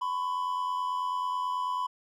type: tone pair together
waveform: triangle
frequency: 1004 / 1093.2 Hz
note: B5 / C#6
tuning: +28 / -24 cents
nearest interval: minor second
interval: 148 cents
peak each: -27 / -35 dBFS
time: 0.01-1.87 s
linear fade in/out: 10 ms
effects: none